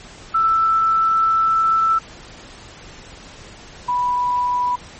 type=tone pair in turn; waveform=sine; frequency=1324 / 984.2 Hz; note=E6 / B5; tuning=+7 / -6 cents; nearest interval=perfect fourth; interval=513 cents; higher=first; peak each=-13 / -16 dBFS; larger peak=first; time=0.34-1.99 / 3.88-4.76 s; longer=first; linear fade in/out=10 ms; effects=pink hiss -40 dBFS RMS until 4.99 s + MP3 32 kbps